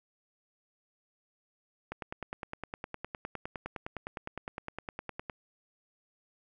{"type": "click train", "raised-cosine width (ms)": 0.5, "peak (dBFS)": -22, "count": 34, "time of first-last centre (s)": [1.92, 5.298], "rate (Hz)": 9.77, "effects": []}